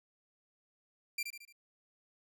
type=tone with echo; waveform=sawtooth; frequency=2367 Hz; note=D7; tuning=13 cents sharp; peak=-30 dBFS; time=1.18-1.23 s; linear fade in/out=5 ms; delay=74 ms; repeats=4; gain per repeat=-6 dB; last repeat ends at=1.526 s; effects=none